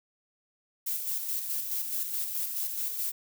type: noise with tremolo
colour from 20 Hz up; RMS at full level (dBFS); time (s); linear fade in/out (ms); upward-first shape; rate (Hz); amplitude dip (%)
violet; -31; 0.86-3.12; 10; square; 4.7; 40
effects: none